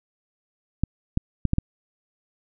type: clicks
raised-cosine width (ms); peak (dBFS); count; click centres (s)
5; -8; 5; 0.836 / 1.174 / 1.453 / 1.534 / 1.584
effects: none